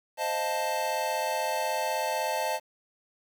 square chord, F dominant seventh, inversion second, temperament equal, 523.3 / 622.3 / 698.5 / 880 Hz, C5 / Eb5 / F5 / A5, 0 / 0 / 0 / 0 cents, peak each -36 / -33 / -37 / -31 dBFS, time 0.17-2.6 s, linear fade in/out 50 ms, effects 9-bit

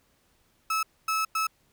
35% pulse tone bursts at uneven times, 1300 Hz, E6, 24 cents flat, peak -23 dBFS, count 3, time 0.7-0.83 / 1.08-1.25 / 1.35-1.47 s, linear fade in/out 5 ms, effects pink hiss -67 dBFS RMS until 1.72 s

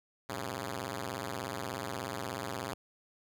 5% pulse tone with vibrato, 114.9 Hz, A#2, 25 cents flat, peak -25 dBFS, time 0.29-2.74 s, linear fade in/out 5 ms, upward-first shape square, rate 20 Hz, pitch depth 300 cents each way, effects none

